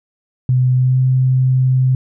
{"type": "tone with pitch glide", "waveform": "sine", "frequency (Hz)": [127.2, 129.42], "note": ["C3", "C3"], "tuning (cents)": [-48, -19], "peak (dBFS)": -10, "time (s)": [0.49, 1.95], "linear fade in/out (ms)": 2, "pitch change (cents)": 29, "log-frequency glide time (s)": [0.75, 0.98], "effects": []}